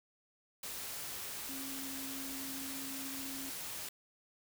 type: tone in noise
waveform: sine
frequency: 270 Hz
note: C#4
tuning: 45 cents flat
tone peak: -45 dBFS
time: 1.49-3.5 s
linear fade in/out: 5 ms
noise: white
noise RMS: -43 dBFS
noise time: 0.63-3.89 s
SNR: -5 dB
effects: none